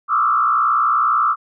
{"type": "tone with frequency modulation", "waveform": "sine", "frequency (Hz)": 1244.5, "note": "D#6", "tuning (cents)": 0, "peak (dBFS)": -13, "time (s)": [0.08, 1.36], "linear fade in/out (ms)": 50, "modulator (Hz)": 60.9, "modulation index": 1.8, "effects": []}